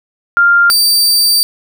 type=tone pair in turn; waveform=sine / sawtooth; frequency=1396.9 / 4647 Hz; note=F6 / D8; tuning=0 / -19 cents; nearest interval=octave + major sixth; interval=2081 cents; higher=second; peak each=-5 dBFS; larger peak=neither; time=0.37-0.7 / 0.7-1.43 s; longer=second; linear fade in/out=0 ms; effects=none